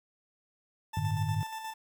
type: tone with tremolo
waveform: 40% pulse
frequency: 884 Hz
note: A5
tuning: 8 cents sharp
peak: -35 dBFS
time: 0.93-1.74 s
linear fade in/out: 10 ms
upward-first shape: square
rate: 8.4 Hz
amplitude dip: 40%
type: chord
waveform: sine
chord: G suspended second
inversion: none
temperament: equal with one note detuned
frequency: 98 / 110 / 150.44 Hz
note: G2 / A2 / D3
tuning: 0 / 0 / +42 cents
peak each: -32 dBFS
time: 0.97-1.43 s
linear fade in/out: 0 ms
effects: high-pass 60 Hz 12 dB/octave + 10-bit